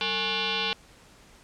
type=tone with frequency modulation; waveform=sine; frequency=190 Hz; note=F#3; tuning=46 cents sharp; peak=-25 dBFS; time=0.01-0.73 s; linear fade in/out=0 ms; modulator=643 Hz; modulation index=6; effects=pink hiss -54 dBFS RMS until 1.43 s + low-pass 9000 Hz 12 dB/octave